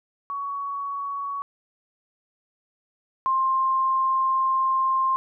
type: tone pair in turn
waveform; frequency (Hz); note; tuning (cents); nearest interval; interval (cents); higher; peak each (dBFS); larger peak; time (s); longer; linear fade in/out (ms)
sine; 1121 / 1056; C#6 / C6; +19 / +16; minor second; 103; first; -27 / -19; second; 0.3-1.42 / 3.26-5.16; second; 0
effects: none